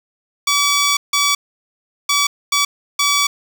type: tone bursts at uneven times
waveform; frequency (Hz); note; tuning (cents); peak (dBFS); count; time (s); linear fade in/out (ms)
10% pulse; 1144; D6; -46; -5; 5; 0.47-0.97 / 1.13-1.35 / 2.09-2.27 / 2.52-2.65 / 2.99-3.27; 5
effects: none